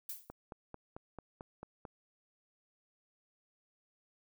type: noise with exponential decay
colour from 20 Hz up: violet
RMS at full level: -38 dBFS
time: 0.09-0.32 s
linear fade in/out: 5 ms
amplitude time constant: 50 ms
type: click train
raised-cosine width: 1 ms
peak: -31 dBFS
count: 8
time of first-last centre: 0.3-1.852 s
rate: 4.51 Hz
effects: none